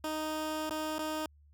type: tone with dropouts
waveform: 15% pulse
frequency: 310.6 Hz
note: D#4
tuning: 3 cents flat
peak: -27 dBFS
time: 0.04-1.26 s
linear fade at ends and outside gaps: 2 ms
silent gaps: 0.695-0.707 / 0.984-0.99 s
effects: added 73 Hz sine -58 dBFS peak until 1.53 s